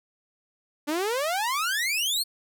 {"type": "exponential sweep", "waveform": "sawtooth", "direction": "up", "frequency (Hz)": [285, 4457], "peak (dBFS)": -21, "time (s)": [0.87, 2.24], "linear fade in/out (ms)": 20, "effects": []}